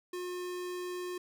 square tone, 359.2 Hz, F4, 49 cents sharp, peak -37 dBFS, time 0.13-1.18 s, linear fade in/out 5 ms, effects none

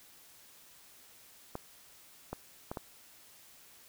clicks, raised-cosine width 1 ms, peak -23 dBFS, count 4, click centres 1.554 / 2.33 / 2.715 / 2.772 s, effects white hiss -58 dBFS RMS until 3.88 s

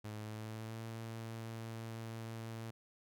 sawtooth tone with pitch glide, 106.9 to 113.26 Hz, A2 to A#2, -49 to -49 cents, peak -39 dBFS, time 0.04-2.71 s, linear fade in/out 10 ms, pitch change +100 cents, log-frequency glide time 0.16-0.87 s, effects none

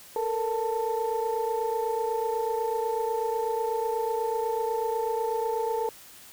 sine tone cluster, 441.9 / 470 / 886 Hz, A4 / A#4 / A5, +7 / +14 / +12 cents, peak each -29 dBFS, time 0.16-5.89 s, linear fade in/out 2 ms, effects tanh soft clip ceiling -18 dBFS + white hiss -49 dBFS RMS until 6.32 s

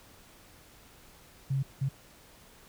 sine tone bursts at uneven times, 135.8 Hz, C#3, 35 cents flat, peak -26 dBFS, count 2, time 1.5-1.63 / 1.81-1.89 s, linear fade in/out 10 ms, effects pink hiss -56 dBFS RMS until 2.68 s

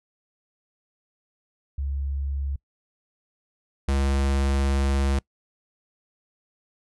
sine / square tone pair in turn, 69.3 / 68.58 Hz, C#2 / C#2, 0 / -18 cents, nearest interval unison, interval 18 cents, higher first, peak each -25 / -21 dBFS, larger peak second, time 1.78-2.56 / 3.88-5.19 s, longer second, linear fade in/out 5 ms, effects noise-tail reverb RT60 0.1 s tail -24 dB re dry + resampled to 24000 Hz

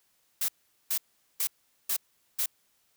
blue noise bursts, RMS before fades -28 dBFS, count 5, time 0.41-2.46 s, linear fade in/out 5 ms, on 74 ms, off 420 ms, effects white hiss -70 dBFS RMS until 2.96 s

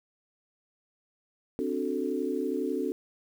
sine chord, D dominant seventh, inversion third, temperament equal, 261.6 / 293.7 / 370 / 440 Hz, C4 / D4 / F#4 / A4, 0 / 0 / 0 / 0 cents, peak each -33 dBFS, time 1.59-2.92 s, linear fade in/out 0 ms, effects 9-bit

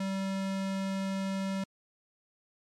square tone, 193.3 Hz, G3, 24 cents flat, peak -31 dBFS, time 0-1.64 s, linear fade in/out 5 ms, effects low-pass 8000 Hz 12 dB/octave + MP3 96 kbps

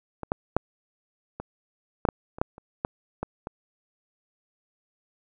clicks, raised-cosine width 1 ms, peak -19 / -10 / -6 / -20 / -8 / -6 / -25 / -8 / -30 / -11 / -15 / -19 dBFS, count 12, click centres 0.233 / 0.319 / 0.566 / 1.4 / 2.052 / 2.088 / 2.385 / 2.415 / 2.581 / 2.849 / 3.23 / 3.471 s, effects none

